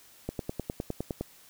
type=click train; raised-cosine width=2 ms; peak=-18 dBFS; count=10; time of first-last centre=0.29-1.21 s; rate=9.78 Hz; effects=white hiss -56 dBFS RMS until 1.49 s